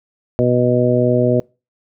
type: harmonic tone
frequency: 123.47 Hz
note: B2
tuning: in tune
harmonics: 1 / 2 / 3 / 4 / 5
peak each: -18 / -18 / -18 / -18 / -18 dBFS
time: 0.39-1.4 s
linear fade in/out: 0 ms
effects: noise-tail reverb RT60 0.3 s tail -26 dB re dry